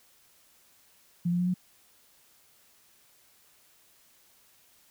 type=tone with pitch steps; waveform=sine; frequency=173.1 / 175.92 / 178.79 / 181.71 Hz; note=F3 / F3 / F3 / F#3; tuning=-15 / +13 / +41 / -31 cents; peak=-24 dBFS; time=1.25-1.542 s; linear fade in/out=10 ms; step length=73 ms; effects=white hiss -62 dBFS RMS until 4.9 s